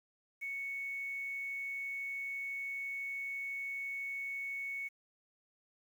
sine tone with quantisation, 2217 Hz, C#7, in tune, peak -37 dBFS, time 0.41-4.89 s, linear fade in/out 20 ms, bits 10, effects none

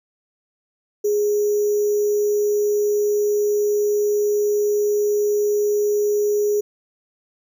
sine tone with sample-and-hold, 415.3 Hz, G#4, in tune, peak -16 dBFS, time 1.04-6.61 s, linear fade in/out 10 ms, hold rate 6300 Hz, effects none

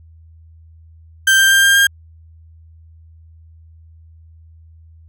35% pulse tone with pitch steps, 1568 / 1578 / 1588.1 / 1598.2 / 1608.4 Hz, G6 / G6 / G6 / G6 / G6, 0 / +11 / +22 / +33 / +44 cents, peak -7 dBFS, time 1.27-1.87 s, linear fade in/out 5 ms, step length 120 ms, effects added 81 Hz sine -41 dBFS peak until 5.08 s

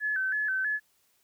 sine tone with vibrato, 1620 Hz, G#6, 43 cents flat, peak -26 dBFS, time 0-0.8 s, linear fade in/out 50 ms, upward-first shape square, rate 3.1 Hz, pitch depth 94 cents each way, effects white hiss -69 dBFS RMS until 1.23 s

